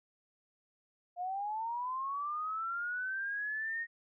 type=linear sweep; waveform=sine; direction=up; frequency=698.5 to 1868 Hz; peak=-34 dBFS; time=1.16-3.87 s; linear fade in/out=50 ms; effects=none